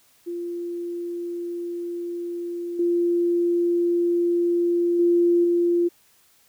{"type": "tone with level steps", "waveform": "sine", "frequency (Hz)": 346.1, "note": "F4", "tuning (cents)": -16, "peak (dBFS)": [-27, -18, -15, -17], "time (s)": [0.26, 5.89], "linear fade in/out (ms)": 20, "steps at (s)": [2.79, 4.99, 5.44], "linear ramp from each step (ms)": 5, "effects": ["white hiss -59 dBFS RMS until 6.48 s"]}